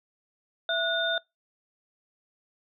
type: tone cluster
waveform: sine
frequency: 665 / 1459 / 3615 Hz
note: E5 / F#6 / A7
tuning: +15 / -25 / +46 cents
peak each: -29 dBFS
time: 0.69-1.18 s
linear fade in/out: 2 ms
effects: noise-tail reverb RT60 0.2 s tail -24 dB re dry